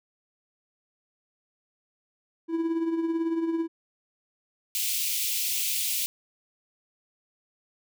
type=tone with tremolo; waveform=triangle; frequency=329.6 Hz; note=E4; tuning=in tune; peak=-20 dBFS; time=2.48-3.68 s; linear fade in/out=50 ms; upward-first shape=triangle; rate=18 Hz; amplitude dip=60%
type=high-pass noise; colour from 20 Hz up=white; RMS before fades=-28 dBFS; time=4.75-6.06 s; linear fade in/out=0 ms; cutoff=2300 Hz; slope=48 dB/octave
effects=none